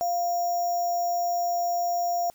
sine tone with sample-and-hold, 698.5 Hz, F5, in tune, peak -23 dBFS, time 0.01-2.3 s, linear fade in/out 0 ms, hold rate 6300 Hz, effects white hiss -60 dBFS RMS until 2.34 s

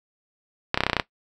clicks, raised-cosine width 0.3 ms, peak -3 dBFS, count 9, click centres 0.744 / 0.775 / 0.806 / 0.836 / 0.866 / 0.898 / 0.932 / 0.967 / 0.998 s, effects noise-tail reverb RT60 0.1 s tail -17 dB re dry

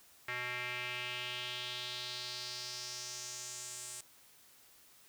square tone with band-pass filter sweep, 123.47 Hz, B2, in tune, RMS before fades -42 dBFS, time 0.28-4.01 s, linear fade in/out 5 ms, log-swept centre 2000 to 8400 Hz, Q 3.1, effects white hiss -62 dBFS RMS until 5.08 s

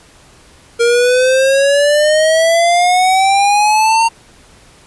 square exponential sweep, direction up, 466.2 to 921 Hz, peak -9 dBFS, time 0.79-4.09 s, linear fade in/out 20 ms, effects pink hiss -44 dBFS RMS until 4.86 s + resampled to 24000 Hz

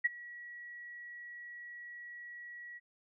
sine tone with ADSR envelope, 1924 Hz, B6, 46 cents flat, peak -23 dBFS, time 0.04-2.8 s, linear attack 15 ms, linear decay 21 ms, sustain -22 dB, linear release 32 ms, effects none

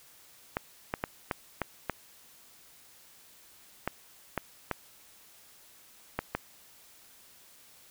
clicks, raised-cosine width 0.5 ms, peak -14 dBFS, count 11, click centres 0.569 / 0.939 / 1.039 / 1.312 / 1.617 / 1.897 / 3.876 / 4.377 / 4.713 / 6.19 / 6.35 s, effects white hiss -57 dBFS RMS until 7.9 s

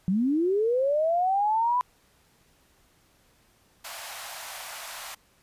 sine linear sweep, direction up, 174.61 to 1006 Hz, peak -21 dBFS, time 0.08-1.81 s, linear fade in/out 0 ms
pink high-pass noise, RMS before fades -39 dBFS, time 3.84-5.15 s, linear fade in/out 10 ms, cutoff 620 Hz, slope 48 dB/octave
effects pink hiss -63 dBFS RMS until 5.42 s + resampled to 32000 Hz

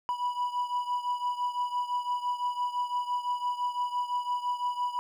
triangle beating tone pair, 980 / 985.9 Hz, B5 / B5, -14 / -3 cents, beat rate 5.9 Hz, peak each -28 / -32 dBFS, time 0.09-4.99 s, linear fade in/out 0 ms, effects none

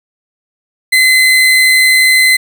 35% pulse tone, 2043 Hz, C7, 42 cents flat, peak -4 dBFS, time 0.92-2.37 s, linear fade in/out 10 ms, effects none

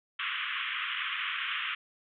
white band-pass noise, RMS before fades -34 dBFS, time 0.19-1.75 s, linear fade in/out 5 ms, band 1100 to 3300 Hz, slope 96 dB/octave, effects none

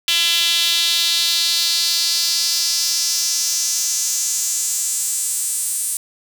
sawtooth tone with high-pass filter sweep, 337.9 Hz, E4, 43 cents sharp, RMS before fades -19 dBFS, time 0.08-5.97 s, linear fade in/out 2 ms, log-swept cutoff 3200 to 9000 Hz, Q 3.3, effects none

